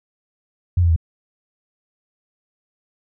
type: tone with pitch steps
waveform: sine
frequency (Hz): 88.7 / 85.04 / 81.53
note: F2 / F2 / E2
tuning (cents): +27 / -46 / -19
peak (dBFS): -12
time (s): 0.77-0.962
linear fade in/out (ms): 5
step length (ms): 64
effects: none